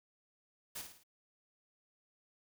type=noise with echo; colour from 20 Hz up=white; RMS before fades=-43 dBFS; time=0.75-0.82 s; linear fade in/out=10 ms; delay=54 ms; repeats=4; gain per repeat=-6 dB; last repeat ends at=1.036 s; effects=none